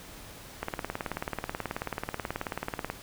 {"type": "click train", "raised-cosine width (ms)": 0.5, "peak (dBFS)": -16, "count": 43, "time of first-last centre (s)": [0.63, 2.9], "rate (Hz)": 18.5, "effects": ["pink hiss -47 dBFS RMS until 3.02 s"]}